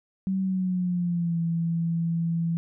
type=tone with pitch glide; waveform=sine; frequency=190.7 to 166.98 Hz; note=G3 to E3; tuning=-47 to +23 cents; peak=-23 dBFS; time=0.27-2.57 s; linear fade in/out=0 ms; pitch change=-230 cents; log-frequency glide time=0.41-1.39 s; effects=none